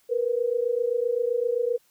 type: tone pair together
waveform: sine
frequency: 466.2 / 493.9 Hz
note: A#4 / B4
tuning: 0 / 0 cents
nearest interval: minor second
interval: 100 cents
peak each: -25 dBFS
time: 0.09-1.78 s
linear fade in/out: 20 ms
effects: white hiss -64 dBFS RMS until 1.9 s